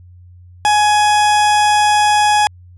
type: tone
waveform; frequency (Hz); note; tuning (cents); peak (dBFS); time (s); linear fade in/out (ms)
40% pulse; 838; G#5; +15; -9; 0.65-2.47; 0
effects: added 89 Hz sine -38 dBFS peak until 2.77 s + resampled to 24000 Hz